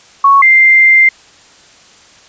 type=tone pair in turn; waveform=sine; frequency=1108.7 / 2093 Hz; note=C#6 / C7; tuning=0 / 0 cents; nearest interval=major seventh; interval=1100 cents; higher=second; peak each=-3 dBFS; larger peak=neither; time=0.24-0.42 / 0.42-1.09 s; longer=second; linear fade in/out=5 ms; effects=white hiss -42 dBFS RMS until 2.28 s + resampled to 16000 Hz